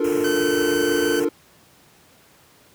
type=chord; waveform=triangle; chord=Bb major seventh; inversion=first; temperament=equal; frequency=293.7 / 349.2 / 440 / 466.2 Hz; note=D4 / F4 / A4 / Bb4; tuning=0 / 0 / 0 / 0 cents; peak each=-22 dBFS; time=0-1.29 s; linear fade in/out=5 ms
type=band-stop noise; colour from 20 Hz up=pink; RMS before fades=-33 dBFS; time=0.04-1.25 s; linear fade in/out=5 ms; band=3100 to 5200 Hz; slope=96 dB/octave
type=tone; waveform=sawtooth; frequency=1528 Hz; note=G6; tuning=45 cents flat; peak=-22 dBFS; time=0.24-1.2 s; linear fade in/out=5 ms
effects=pink hiss -53 dBFS RMS until 2.74 s + high-pass 100 Hz 12 dB/octave